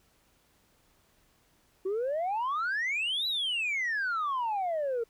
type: exponential two-way sweep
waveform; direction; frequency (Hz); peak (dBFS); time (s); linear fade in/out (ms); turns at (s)
sine; up then down; 367.2 to 4004 to 448.8; -26; 1.85-5.04; 10; 3.27
effects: tanh soft clip ceiling -26 dBFS + pink hiss -67 dBFS RMS until 5.09 s